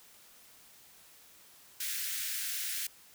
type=high-pass noise; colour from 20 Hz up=white; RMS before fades=-36 dBFS; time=1.8-2.87 s; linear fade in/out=5 ms; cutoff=1500 Hz; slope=48 dB/octave; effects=white hiss -58 dBFS RMS until 3.14 s